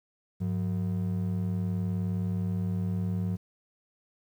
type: ring-modulated tone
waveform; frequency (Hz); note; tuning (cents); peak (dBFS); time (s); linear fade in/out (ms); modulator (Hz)
triangle; 140; C#3; +18; -22; 0.4-3.37; 20; 39.7
effects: 10-bit